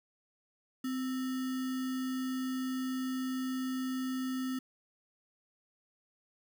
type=tone with sample-and-hold; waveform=sine; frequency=258.4 Hz; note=C4; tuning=21 cents flat; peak=-32 dBFS; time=0.84-4.59 s; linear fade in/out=5 ms; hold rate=1575 Hz; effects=none